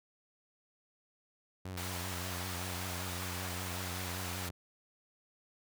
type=tone with vibrato; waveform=sawtooth; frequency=90.6 Hz; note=F#2; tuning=36 cents flat; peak=-36 dBFS; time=1.65-4.51 s; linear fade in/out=5 ms; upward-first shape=triangle; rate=5.2 Hz; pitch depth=79 cents each way
type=high-pass noise; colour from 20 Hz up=pink; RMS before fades=-42 dBFS; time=1.77-4.49 s; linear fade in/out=5 ms; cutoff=650 Hz; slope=24 dB/octave
effects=none